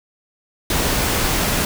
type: noise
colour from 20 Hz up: pink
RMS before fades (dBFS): -19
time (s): 0.7-1.65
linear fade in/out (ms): 2
effects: none